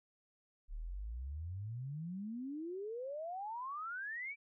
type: exponential sweep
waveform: sine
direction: up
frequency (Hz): 34.65 to 2353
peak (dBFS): -40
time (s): 0.68-4.36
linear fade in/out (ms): 50
effects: none

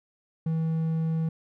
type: tone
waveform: triangle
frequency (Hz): 161.5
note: E3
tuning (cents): -35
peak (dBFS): -22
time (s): 0.46-1.29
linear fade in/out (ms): 5
effects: none

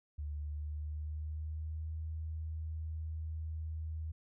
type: tone with pitch glide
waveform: sine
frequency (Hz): 73.9 to 79.2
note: D2 to D#2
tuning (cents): +11 to +31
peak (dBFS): -37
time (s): 0.18-4.12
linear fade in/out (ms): 10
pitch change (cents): +120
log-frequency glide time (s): 0.34-1.94
effects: none

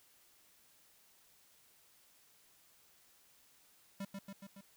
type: tone with echo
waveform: square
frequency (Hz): 197.2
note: G3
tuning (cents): +11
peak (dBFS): -40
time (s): 4-4.05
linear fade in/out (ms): 5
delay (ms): 140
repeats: 4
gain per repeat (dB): -3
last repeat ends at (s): 4.61
effects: white hiss -67 dBFS RMS until 4.76 s

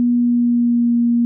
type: tone with pitch glide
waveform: sine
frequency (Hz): 241.5 to 236.8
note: B3 to A#3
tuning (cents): -39 to +27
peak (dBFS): -12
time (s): 0-1.25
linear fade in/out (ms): 0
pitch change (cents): -34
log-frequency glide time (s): 0.13-0.95
effects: none

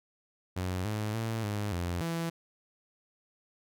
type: tone with pitch steps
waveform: sawtooth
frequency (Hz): 91.8 / 106.7 / 112.8 / 103.7 / 87.3 / 166.6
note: F#2 / G#2 / A2 / G#2 / F2 / E3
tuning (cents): -13 / +47 / +44 / -2 / 0 / +19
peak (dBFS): -27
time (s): 0.56-2.3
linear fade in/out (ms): 10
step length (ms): 290
effects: none

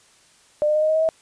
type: tone with pitch steps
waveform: sine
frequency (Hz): 599 / 606.3 / 613.7 / 621.2 / 628.8 / 636.5 / 644.2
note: D5 / D#5 / D#5 / D#5 / D#5 / D#5 / E5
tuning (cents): +34 / -45 / -24 / -3 / +18 / +39 / -40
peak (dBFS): -16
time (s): 0.62-1.089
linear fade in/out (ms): 0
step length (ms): 67
effects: white hiss -55 dBFS RMS until 1.21 s + resampled to 22050 Hz

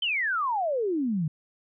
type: exponential sweep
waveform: sine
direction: down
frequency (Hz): 3146 to 146.83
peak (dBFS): -24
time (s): 0.02-1.28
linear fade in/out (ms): 5
effects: none

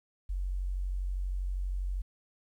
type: tone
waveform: sine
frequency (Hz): 46.25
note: F#1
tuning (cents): 0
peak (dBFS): -30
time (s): 0.29-2.02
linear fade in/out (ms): 10
effects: 11-bit

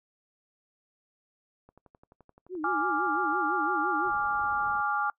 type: click train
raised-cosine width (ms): 1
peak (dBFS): -40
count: 20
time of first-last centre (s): 1.69-3.328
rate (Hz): 11.6
type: tone with vibrato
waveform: sine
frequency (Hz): 336.6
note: E4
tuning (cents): +36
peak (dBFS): -32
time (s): 2.49-4.12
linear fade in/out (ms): 50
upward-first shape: sine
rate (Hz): 5.9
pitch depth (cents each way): 180
type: chord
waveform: sine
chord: D diminished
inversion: second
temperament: equal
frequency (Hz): 830.6 / 1174.7 / 1396.9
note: Ab5 / D6 / F6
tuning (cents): 0 / 0 / 0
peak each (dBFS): -30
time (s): 2.64-5.1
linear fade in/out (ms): 2
type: low-pass noise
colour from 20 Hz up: pink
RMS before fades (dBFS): -50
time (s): 4.04-4.82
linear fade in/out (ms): 20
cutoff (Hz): 1000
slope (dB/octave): 48
effects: noise-tail reverb RT60 0.1 s tail -24 dB re dry

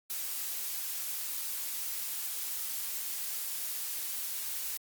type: noise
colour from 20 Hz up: blue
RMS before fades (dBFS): -36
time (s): 0.1-4.77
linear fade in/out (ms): 0
effects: Opus 48 kbps

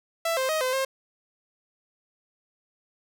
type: tone with pitch steps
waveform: sawtooth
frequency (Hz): 664 / 524 / 628 / 513 / 533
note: E5 / C5 / D#5 / C5 / C5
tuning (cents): +12 / +2 / +16 / -34 / +32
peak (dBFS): -20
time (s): 0.25-0.85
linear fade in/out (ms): 5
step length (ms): 120
effects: none

